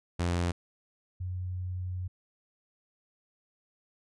sawtooth / sine tone pair in turn, 87 / 91.14 Hz, F2 / F#2, -6 / -26 cents, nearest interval minor second, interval 80 cents, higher second, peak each -23 / -32 dBFS, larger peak first, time 0.19-0.52 / 1.2-2.08 s, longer second, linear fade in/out 10 ms, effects resampled to 22050 Hz

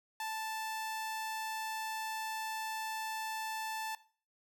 sawtooth tone, 880 Hz, A5, in tune, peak -33 dBFS, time 0.2-3.95 s, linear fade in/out 2 ms, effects noise-tail reverb RT60 0.4 s tail -17 dB re dry

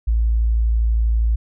sine tone, 56.2 Hz, A1, 37 cents sharp, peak -14 dBFS, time 0.07-1.36 s, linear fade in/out 10 ms, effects none

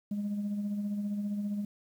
sine tone with tremolo, 205.1 Hz, G#3, 21 cents flat, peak -27 dBFS, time 0.11-1.65 s, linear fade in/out 5 ms, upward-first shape sine, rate 15 Hz, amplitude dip 45%, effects tanh soft clip ceiling -28 dBFS + 10-bit

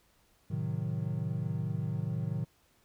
triangle chord, A diminished seventh, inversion none, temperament equal with one note detuned, 110 / 130.81 / 155.56 / 183.61 Hz, A2 / C3 / Eb3 / Gb3, 0 / 0 / 0 / -13 cents, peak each -34 / -35 / -33 / -38 dBFS, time 0.5-2.45 s, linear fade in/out 10 ms, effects pink hiss -68 dBFS RMS until 2.84 s

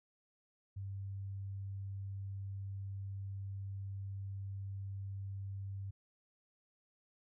sine tone, 98 Hz, G2, in tune, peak -40 dBFS, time 0.76-5.91 s, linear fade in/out 10 ms, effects none

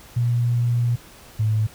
sine tone pair in turn, 119.8 / 108.66 Hz, A#2 / A2, +48 / -21 cents, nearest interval major second, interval 169 cents, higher first, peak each -17 dBFS, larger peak neither, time 0.16-0.96 / 1.39-1.67 s, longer first, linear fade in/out 10 ms, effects pink hiss -46 dBFS RMS until 1.74 s

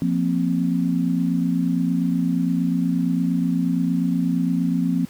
sine chord, F suspended fourth, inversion none, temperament equal, 174.61 / 233.1 / 261.6 Hz, F3 / Bb3 / C4, 0 / 0 / 0 cents, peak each -21 / -25 / -22 dBFS, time 0.02-5.05 s, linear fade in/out 0 ms, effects pink hiss -48 dBFS RMS until 5.09 s + high-pass 80 Hz 12 dB/octave

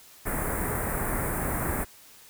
pink band-stop noise, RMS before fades -29 dBFS, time 0.25-1.85 s, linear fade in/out 20 ms, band 2100 to 8400 Hz, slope 48 dB/octave, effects white hiss -52 dBFS RMS until 2.29 s

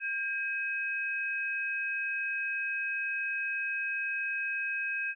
sine tone pair together, 1602 / 2543 Hz, G6 / D#7, +37 / +37 cents, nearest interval minor sixth, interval 800 cents, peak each -33 / -33 dBFS, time 0-5.15 s, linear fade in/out 50 ms, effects none

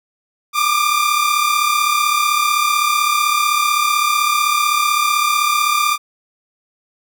sawtooth tone pair together, 1175 / 1210.8 Hz, D6 / D#6, +1 / -48 cents, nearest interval minor second, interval 51 cents, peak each -13 dBFS, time 0.53-5.98 s, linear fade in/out 50 ms, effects none

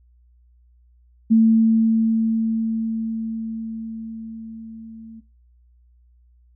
sine tone with level ramp, 224 Hz, A3, 31 cents sharp, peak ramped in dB -10 to -37 dBFS, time 1.3-5.21 s, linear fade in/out 20 ms, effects noise-tail reverb RT60 0.3 s tail -23 dB re dry + added 60 Hz sine -52 dBFS peak until 6.55 s

